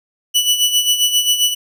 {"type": "tone with tremolo", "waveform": "sawtooth", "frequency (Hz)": 2960, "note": "F#7", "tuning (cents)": 0, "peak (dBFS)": -7, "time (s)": [0.34, 1.55], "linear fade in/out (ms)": 20, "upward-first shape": "sine", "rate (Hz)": 7.5, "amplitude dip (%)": 65, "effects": []}